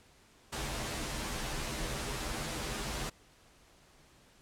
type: noise with comb filter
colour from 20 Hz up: pink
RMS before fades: -37 dBFS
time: 0.52-3.1 s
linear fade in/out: 10 ms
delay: 11 ms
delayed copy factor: -0.8
effects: pink hiss -62 dBFS RMS until 4.41 s + low-pass 10000 Hz 12 dB/octave